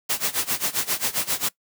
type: noise with tremolo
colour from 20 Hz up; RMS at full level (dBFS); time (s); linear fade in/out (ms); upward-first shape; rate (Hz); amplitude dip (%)
white; -22; 0.09-1.49; 10; sine; 7.5; 90
effects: noise-tail reverb RT60 0.1 s tail -21 dB re dry + high-pass 100 Hz 12 dB/octave